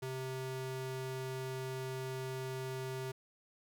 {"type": "ring-modulated tone", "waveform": "square", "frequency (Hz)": 261.6, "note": "C4", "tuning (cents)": 0, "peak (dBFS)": -36, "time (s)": [0.02, 3.12], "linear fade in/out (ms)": 10, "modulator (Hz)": 130, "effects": []}